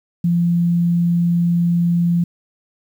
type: tone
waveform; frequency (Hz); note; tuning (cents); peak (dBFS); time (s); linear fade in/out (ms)
sine; 172; F3; -26; -13; 0.24-2.24; 5
effects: 8-bit